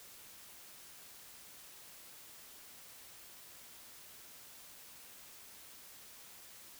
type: silence
effects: white hiss -55 dBFS RMS until 6.79 s